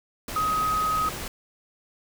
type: tone in noise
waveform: sine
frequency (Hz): 1261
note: D#6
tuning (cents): +23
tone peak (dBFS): -22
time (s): 0.36-1.09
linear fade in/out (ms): 2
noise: pink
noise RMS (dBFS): -34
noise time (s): 0.28-1.28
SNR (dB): +9
effects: none